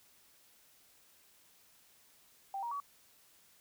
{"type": "tone with pitch steps", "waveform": "sine", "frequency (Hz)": [784, 943.2, 1134.7], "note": ["G5", "A#5", "C#6"], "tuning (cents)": [0, 20, 40], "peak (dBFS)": -36, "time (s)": [2.54, 2.801], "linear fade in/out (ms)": 2, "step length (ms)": 87, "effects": ["white hiss -65 dBFS RMS until 3.6 s"]}